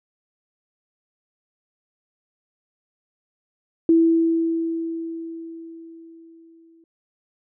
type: tone with exponential decay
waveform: sine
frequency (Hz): 329.6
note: E4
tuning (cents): 0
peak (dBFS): -11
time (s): 3.89-6.84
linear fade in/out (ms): 2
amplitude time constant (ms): 640
effects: none